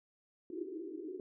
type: band-pass noise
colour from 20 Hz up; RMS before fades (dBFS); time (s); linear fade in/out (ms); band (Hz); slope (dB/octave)
white; -43; 0.5-1.2; 2; 300 to 400; 96
effects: none